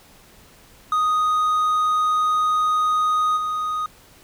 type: tone with level steps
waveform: triangle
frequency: 1244.5 Hz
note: D#6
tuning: in tune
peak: -15 / -20 dBFS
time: 0.92-3.86 s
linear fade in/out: 2 ms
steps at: 3.36 s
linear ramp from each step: 20 ms
effects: pink hiss -50 dBFS RMS until 4.23 s